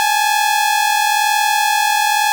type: tone pair together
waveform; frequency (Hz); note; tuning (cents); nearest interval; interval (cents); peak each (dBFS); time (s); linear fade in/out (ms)
sawtooth; 824 / 865; G#5 / A5; -14 / -30; minor second; 84; -12; 0-2.32; 0
effects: none